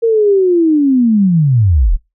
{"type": "linear sweep", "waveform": "sine", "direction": "down", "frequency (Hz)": [466.2, 30.01], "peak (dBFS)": -7, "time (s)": [0.02, 1.97], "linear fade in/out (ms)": 20, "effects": ["noise-tail reverb RT60 0.2 s tail -21 dB re dry"]}